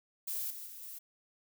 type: noise with level steps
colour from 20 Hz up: violet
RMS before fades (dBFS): -37 / -45 / -48 / -46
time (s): 0.27-0.99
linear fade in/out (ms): 10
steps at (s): 0.5 / 0.66 / 0.82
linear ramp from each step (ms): 5
effects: none